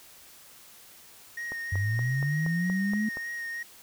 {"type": "tone with vibrato", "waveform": "triangle", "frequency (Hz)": 1864.7, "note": "A#6", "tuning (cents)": 0, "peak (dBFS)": -31, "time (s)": [1.37, 3.63], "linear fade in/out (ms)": 5, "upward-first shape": "sine", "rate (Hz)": 3.2, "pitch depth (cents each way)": 18}
{"type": "click train", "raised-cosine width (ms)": 1, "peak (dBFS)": -25, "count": 8, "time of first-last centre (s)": [1.52, 3.171], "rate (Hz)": 4.24}
{"type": "linear sweep", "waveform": "sine", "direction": "up", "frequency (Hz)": [92.5, 220], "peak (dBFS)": -25, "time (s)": [1.72, 3.09], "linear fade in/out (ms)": 5}
{"effects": ["white hiss -52 dBFS RMS until 3.82 s"]}